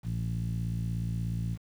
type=tone with low-pass filter; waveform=10% pulse; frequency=56.7 Hz; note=A#1; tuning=47 cents flat; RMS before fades=-32 dBFS; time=0.03-1.58 s; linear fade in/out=50 ms; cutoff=140 Hz; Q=3.7; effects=9-bit